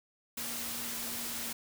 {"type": "tone in noise", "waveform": "sine", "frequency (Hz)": 235.6, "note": "A#3", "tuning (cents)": 19, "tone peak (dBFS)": -48, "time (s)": [0.37, 1.53], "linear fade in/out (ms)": 5, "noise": "white", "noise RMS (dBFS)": -38, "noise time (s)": [0.37, 1.53], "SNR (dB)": -13, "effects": []}